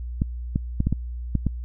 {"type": "clicks", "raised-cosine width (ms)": 5, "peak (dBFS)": -9, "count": 7, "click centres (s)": [0.219, 0.559, 0.804, 0.87, 0.926, 1.353, 1.467], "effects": ["added 60 Hz sine -29 dBFS peak until 1.64 s"]}